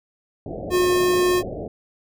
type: low-pass noise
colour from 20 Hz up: white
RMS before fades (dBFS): -31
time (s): 0.46-1.68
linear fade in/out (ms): 2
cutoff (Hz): 720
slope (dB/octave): 96
type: tone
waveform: square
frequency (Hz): 360.3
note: F#4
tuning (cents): -46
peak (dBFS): -17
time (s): 0.7-1.43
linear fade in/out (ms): 50
effects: none